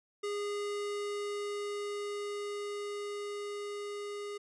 square tone with level ramp, 410 Hz, G#4, 22 cents flat, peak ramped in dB -34 to -39 dBFS, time 0.23-4.38 s, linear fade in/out 10 ms, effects resampled to 22050 Hz

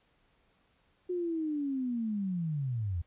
sine linear sweep, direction down, 364.9 to 79.6 Hz, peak -30 dBFS, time 1.09-3.02 s, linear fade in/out 10 ms, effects pink hiss -70 dBFS RMS until 3.06 s + resampled to 8000 Hz

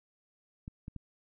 clicks, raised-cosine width 5 ms, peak -29 dBFS, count 3, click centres 0.679 / 0.881 / 0.963 s, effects none

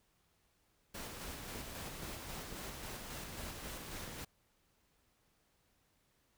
pink noise with tremolo, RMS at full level -45 dBFS, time 0.94-4.25 s, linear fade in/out 10 ms, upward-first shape square, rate 3.7 Hz, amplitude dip 25%
clicks, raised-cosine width 2 ms, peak -34 dBFS, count 4, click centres 1.558 / 2.033 / 2.526 / 4.078 s
effects pink hiss -75 dBFS RMS until 6.37 s

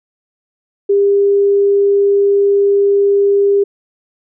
sine tone, 400.9 Hz, G4, 39 cents sharp, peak -8 dBFS, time 0.89-3.64 s, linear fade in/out 10 ms, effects none

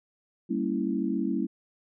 sine chord, G diminished seventh, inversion none, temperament equal with one note detuned, 196 / 230.1 / 277.2 / 329.6 Hz, G3 / Bb3 / Db4 / Fb4, 0 / -22 / 0 / 0 cents, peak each -31 dBFS, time 0.49-1.47 s, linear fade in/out 20 ms, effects none

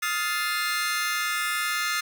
sawtooth chord, F dominant seventh, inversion third, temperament just, 1257.2 / 1396.9 / 1746.1 / 2095 Hz, Eb6 / F6 / A6 / C7, +18 / 0 / -14 / +2 cents, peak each -27 dBFS, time 0.02-2.01 s, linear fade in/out 10 ms, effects none

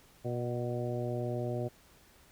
harmonic tone with a mistuned harmonic, 121.1 Hz, B2, 34 cents flat, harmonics 1 / 2 / 3 / 4 / 5 / 6, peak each -35 / -41 / -38 / -42 / -39 / -46 dBFS, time 0.24-1.69 s, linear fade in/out 20 ms, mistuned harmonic 6, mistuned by +38 cents, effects pink hiss -61 dBFS RMS until 2.31 s

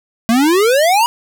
square exponential sweep, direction up, 220 to 980 Hz, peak -10 dBFS, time 0.29-1.06 s, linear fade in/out 0 ms, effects none

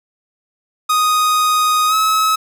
45% pulse tone with pitch glide, 1244.5 to 1285.4 Hz, D#6 to E6, 0 to -44 cents, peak -12 dBFS, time 0.89-2.36 s, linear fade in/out 10 ms, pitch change +56 cents, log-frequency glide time 1.88-1.94 s, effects none

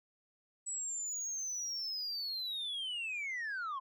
sine linear sweep, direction down, 7902 to 1023 Hz, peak -34 dBFS, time 0.66-3.8 s, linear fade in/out 20 ms, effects tanh soft clip ceiling -35 dBFS

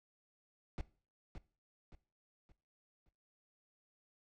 brown noise with echo, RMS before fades -39 dBFS, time 0.78-0.81 s, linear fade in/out 0 ms, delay 570 ms, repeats 4, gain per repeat -8 dB, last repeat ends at 3.09 s, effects noise-tail reverb RT60 0.4 s tail -19 dB re dry + low-pass 5000 Hz 12 dB/octave

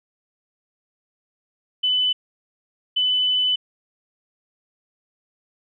sine tone bursts at uneven times, 3004 Hz, F#7, 26 cents sharp, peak -17 dBFS, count 2, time 1.83-2.13 / 2.96-3.56 s, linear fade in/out 10 ms, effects none

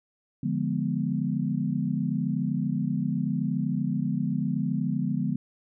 sine chord, D diminished seventh, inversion none, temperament equal, 146.83 / 174.61 / 207.7 / 246.9 Hz, D3 / F3 / Ab3 / Cb4, 0 / 0 / 0 / 0 cents, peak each -30 dBFS, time 0.43-5.36 s, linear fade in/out 5 ms, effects none

